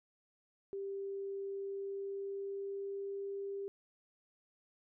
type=tone with pitch glide; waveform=sine; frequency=393.9 to 396.6 Hz; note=G4 to G4; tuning=+8 to +20 cents; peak=-38 dBFS; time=0.73-3.68 s; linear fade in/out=0 ms; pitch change=+12 cents; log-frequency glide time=1.49-3.24 s; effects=none